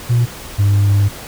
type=tone pair in turn; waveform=sine; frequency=120 / 100.91 Hz; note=B2 / G#2; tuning=-49 / -49 cents; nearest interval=minor third; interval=300 cents; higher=first; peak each=-8 / -7 dBFS; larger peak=second; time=0.09-0.26 / 0.58-1.09 s; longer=second; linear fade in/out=20 ms; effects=tanh soft clip ceiling -8 dBFS + pink hiss -32 dBFS RMS until 1.27 s